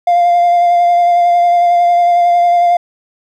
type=tone with vibrato; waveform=triangle; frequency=698.5 Hz; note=F5; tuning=in tune; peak=-4 dBFS; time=0.07-2.77 s; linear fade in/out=5 ms; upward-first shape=sine; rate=11 Hz; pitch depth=16 cents each way; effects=tanh soft clip ceiling -2 dBFS